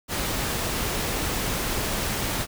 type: noise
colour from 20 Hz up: pink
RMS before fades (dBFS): -27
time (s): 0.08-2.47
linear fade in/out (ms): 50
effects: none